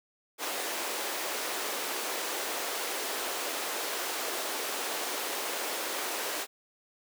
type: high-pass noise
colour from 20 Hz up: pink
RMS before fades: -34 dBFS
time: 0.38-6.47 s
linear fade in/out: 50 ms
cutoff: 360 Hz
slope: 24 dB/octave
effects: none